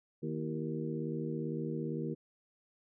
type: harmonic tone with a mistuned harmonic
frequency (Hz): 77.7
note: D#2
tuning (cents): -2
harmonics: 2 / 3 / 4 / 5 / 6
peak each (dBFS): -38 / -40 / -41 / -42 / -43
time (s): 0.22-2.15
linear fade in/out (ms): 20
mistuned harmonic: 4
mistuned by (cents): +84
effects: none